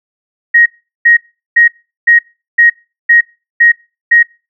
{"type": "tone bursts", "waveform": "sine", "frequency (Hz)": 1881, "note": "A#6", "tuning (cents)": 15, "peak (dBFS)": -3, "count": 8, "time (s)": [0.54, 4.23], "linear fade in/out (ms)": 10, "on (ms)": 120, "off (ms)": 390, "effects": ["noise-tail reverb RT60 0.3 s tail -24 dB re dry"]}